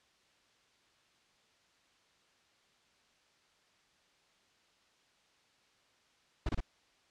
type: noise bursts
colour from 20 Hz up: brown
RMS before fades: -32 dBFS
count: 3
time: 6.46-6.605 s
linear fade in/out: 5 ms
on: 31 ms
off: 26 ms
effects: white hiss -69 dBFS RMS until 7.1 s + low-pass 5000 Hz 12 dB/octave